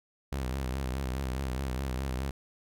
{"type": "tone with vibrato", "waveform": "sawtooth", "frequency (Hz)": 65.5, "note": "C2", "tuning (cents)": 2, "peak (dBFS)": -27, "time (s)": [0.32, 2.31], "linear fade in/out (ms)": 5, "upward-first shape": "sine", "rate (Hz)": 4.8, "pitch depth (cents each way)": 86, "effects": []}